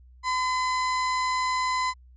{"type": "tone", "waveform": "35% pulse", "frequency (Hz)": 1016, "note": "B5", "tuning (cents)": 49, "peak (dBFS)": -22, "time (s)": [0.23, 1.94], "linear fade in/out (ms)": 50, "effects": ["added 62 Hz sine -49 dBFS peak until 2.16 s", "resampled to 16000 Hz"]}